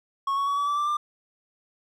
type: tone with pitch steps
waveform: triangle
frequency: 1100 / 1114.7 / 1129.6 / 1144.7 / 1160 / 1175.6 / 1191.3 Hz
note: C#6 / C#6 / C#6 / D6 / D6 / D6 / D6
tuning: -14 / +9 / +32 / -45 / -22 / +1 / +24 cents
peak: -21 dBFS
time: 0.27-0.97 s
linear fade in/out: 5 ms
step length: 100 ms
effects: none